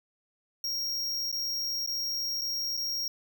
square tone with dropouts, 5588 Hz, F8, in tune, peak -30 dBFS, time 0.64-3.08 s, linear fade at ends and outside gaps 2 ms, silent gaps 1.316-1.326 / 1.863-1.874 / 2.412-2.417 / 2.769-2.774 s, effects 12-bit

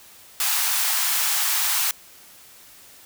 white high-pass noise, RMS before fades -22 dBFS, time 0.4-1.91 s, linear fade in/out 2 ms, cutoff 740 Hz, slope 48 dB/octave, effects white hiss -48 dBFS RMS until 3.05 s

